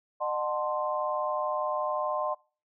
sine chord, D# diminished seventh, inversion none, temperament equal with one note detuned, 608.4 / 740 / 880 / 1046.5 Hz, D#5 / F#5 / A5 / C6, -39 / 0 / 0 / 0 cents, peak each -31 / -35 / -37 / -31 dBFS, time 0.2-2.35 s, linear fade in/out 20 ms, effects noise-tail reverb RT60 0.4 s tail -25 dB re dry

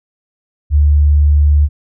sine tone, 73.5 Hz, D2, 2 cents sharp, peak -6 dBFS, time 0.7-1.69 s, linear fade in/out 50 ms, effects none

